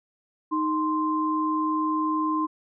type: tone pair together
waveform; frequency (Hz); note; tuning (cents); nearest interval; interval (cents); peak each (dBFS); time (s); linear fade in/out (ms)
sine; 311.1 / 1044.4; D#4 / C6; 0 / -3; octave + major sixth; 2097; -25 / -25; 0.51-2.47; 20
effects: none